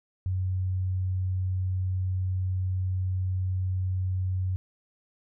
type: tone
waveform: sine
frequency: 92.9 Hz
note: F#2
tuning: 7 cents sharp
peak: -25 dBFS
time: 0.26-4.56 s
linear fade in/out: 0 ms
effects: none